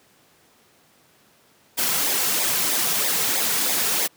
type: noise with flanger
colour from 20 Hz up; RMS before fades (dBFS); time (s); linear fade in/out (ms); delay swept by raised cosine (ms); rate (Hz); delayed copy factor
white; -22; 1.77-4.08; 20; 0.68 to 3.48; 3.1; -0.55
effects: pink hiss -57 dBFS RMS until 4.16 s + high-pass 150 Hz 12 dB/octave